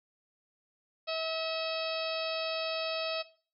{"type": "harmonic tone", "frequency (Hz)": 645, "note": "E5", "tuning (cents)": -38, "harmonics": [1, 2, 3, 4, 5, 6, 7, 8], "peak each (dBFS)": [-34, -41, -50, -40, -43, -41, -42, -44], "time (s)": [1.07, 3.23], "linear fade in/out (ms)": 20, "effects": ["noise-tail reverb RT60 0.4 s tail -17 dB re dry"]}